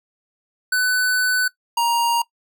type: tone pair in turn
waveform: square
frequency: 1500 / 938.7 Hz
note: F#6 / A#5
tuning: +23 / +12 cents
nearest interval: minor sixth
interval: 811 cents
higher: first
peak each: -17 dBFS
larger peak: neither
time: 0.72-1.48 / 1.77-2.22 s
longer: first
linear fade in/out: 5 ms
effects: noise-tail reverb RT60 0.1 s tail -20 dB re dry